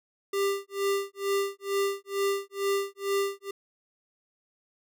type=tone with tremolo; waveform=square; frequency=396.6 Hz; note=G4; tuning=20 cents sharp; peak=-24 dBFS; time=0.33-3.51 s; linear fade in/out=5 ms; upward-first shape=sine; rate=2.2 Hz; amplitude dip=100%; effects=none